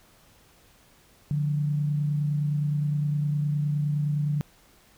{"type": "tone pair together", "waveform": "sine", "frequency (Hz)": [146.83, 176.54], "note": ["D3", "F3"], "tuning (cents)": [0, 19], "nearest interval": "minor third", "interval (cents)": 319, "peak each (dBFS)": [-23, -35], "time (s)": [1.31, 4.41], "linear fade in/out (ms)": 0, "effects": ["pink hiss -58 dBFS RMS until 4.97 s"]}